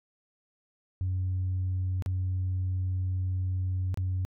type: tone with dropouts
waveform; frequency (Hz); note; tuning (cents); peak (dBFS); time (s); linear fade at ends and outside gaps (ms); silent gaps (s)
sine; 92.5; F#2; 0; -25; 1.01-4.25; 0; 2.023-2.061 / 3.943-3.974
effects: tanh soft clip ceiling -24 dBFS